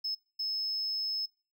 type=tone bursts at uneven times; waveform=triangle; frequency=5200 Hz; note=E8; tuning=24 cents flat; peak=-29 dBFS; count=2; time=0.04-0.15 / 0.39-1.26 s; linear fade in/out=10 ms; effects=noise-tail reverb RT60 0.4 s tail -26 dB re dry + tanh soft clip ceiling -26 dBFS